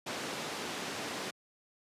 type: band-pass noise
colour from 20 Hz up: pink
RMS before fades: -39 dBFS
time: 0.06-1.31 s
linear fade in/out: 10 ms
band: 210 to 6700 Hz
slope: 12 dB/octave
effects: high-pass 100 Hz 12 dB/octave + resampled to 32000 Hz